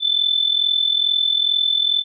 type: tone with amplitude modulation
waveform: sine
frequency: 3520 Hz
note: A7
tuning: in tune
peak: -12 dBFS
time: 0-2.04 s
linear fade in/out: 50 ms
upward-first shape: sine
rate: 42.3 Hz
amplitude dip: 75%
effects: none